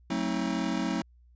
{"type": "chord", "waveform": "square", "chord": "F# diminished seventh", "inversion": "none", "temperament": "just", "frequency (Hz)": [185, 222, 266.4, 319.7], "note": ["F#3", "A3", "C4", "Eb4"], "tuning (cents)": [0, 16, 31, 47], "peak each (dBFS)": -34, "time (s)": [0.1, 1.02], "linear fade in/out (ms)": 5, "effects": ["added 60 Hz sine -55 dBFS peak until 1.35 s", "resampled to 16000 Hz"]}